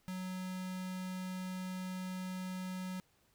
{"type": "tone with notch filter", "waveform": "square", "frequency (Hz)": 185, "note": "F#3", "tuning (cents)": 0, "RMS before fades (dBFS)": -41, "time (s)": [0.08, 3], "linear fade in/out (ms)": 0, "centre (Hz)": 470, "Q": 1.5, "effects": ["pink hiss -72 dBFS RMS until 3.34 s"]}